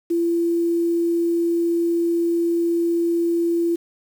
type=tone with quantisation; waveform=sine; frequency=339.5 Hz; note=F4; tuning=49 cents flat; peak=-17 dBFS; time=0.1-3.76 s; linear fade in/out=10 ms; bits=7; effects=none